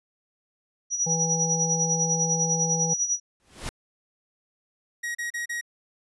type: tone with tremolo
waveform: sine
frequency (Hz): 5830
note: F#8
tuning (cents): -26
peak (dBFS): -20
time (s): 0.9-3.2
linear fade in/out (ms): 50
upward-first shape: sine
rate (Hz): 10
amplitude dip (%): 70
type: harmonic tone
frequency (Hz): 163.4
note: E3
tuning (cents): -15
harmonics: 1 / 3 / 5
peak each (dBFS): -27 / -32 / -34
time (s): 1.06-2.94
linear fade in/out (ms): 10
type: noise with exponential growth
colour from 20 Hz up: pink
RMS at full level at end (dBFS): -30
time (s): 3.4-3.69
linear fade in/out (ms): 0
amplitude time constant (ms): 61
type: tone bursts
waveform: 45% pulse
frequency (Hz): 1896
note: A#6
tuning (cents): +29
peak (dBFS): -28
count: 4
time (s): 5.03-5.612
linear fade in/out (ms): 10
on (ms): 120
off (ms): 34
effects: resampled to 24000 Hz